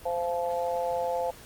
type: harmonic tone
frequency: 172.9 Hz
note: F3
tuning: 17 cents flat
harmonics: 3 / 4 / 5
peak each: -29 / -31 / -33 dBFS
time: 0.05-1.31 s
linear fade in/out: 10 ms
effects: pink hiss -49 dBFS RMS until 1.45 s + Opus 24 kbps